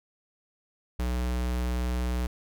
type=tone; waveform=square; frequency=61.4 Hz; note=B1; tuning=9 cents flat; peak=-27 dBFS; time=0.99-2.27 s; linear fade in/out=5 ms; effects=none